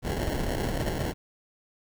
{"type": "noise with sample-and-hold", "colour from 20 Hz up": "pink", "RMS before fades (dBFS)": -29, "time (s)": [0.02, 1.14], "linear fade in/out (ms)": 50, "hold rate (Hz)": 1225, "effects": []}